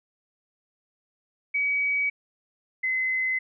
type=tone pair in turn; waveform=sine; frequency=2270 / 2044 Hz; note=C#7 / C7; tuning=+41 / -41 cents; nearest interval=major second; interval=182 cents; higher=first; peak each=-22 / -23 dBFS; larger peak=first; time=1.54-2.1 / 2.83-3.39 s; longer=neither; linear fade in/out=10 ms; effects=none